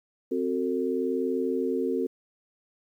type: chord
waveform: sine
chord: F# diminished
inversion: second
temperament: equal with one note detuned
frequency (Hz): 261.6 / 370 / 450.5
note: C4 / F#4 / A4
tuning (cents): 0 / 0 / +41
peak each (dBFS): -29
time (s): 0.31-2.07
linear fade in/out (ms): 10
effects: 10-bit